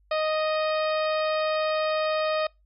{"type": "harmonic tone", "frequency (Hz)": 622, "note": "D#5", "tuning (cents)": -1, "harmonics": [1, 2, 3, 4, 5, 6, 7, 8], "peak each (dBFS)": [-24, -30, -37, -36, -42, -40, -41, -44], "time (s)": [0.11, 2.47], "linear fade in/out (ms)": 5, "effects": ["noise-tail reverb RT60 0.2 s tail -25 dB re dry", "added 50 Hz sine -59 dBFS peak until 2.65 s"]}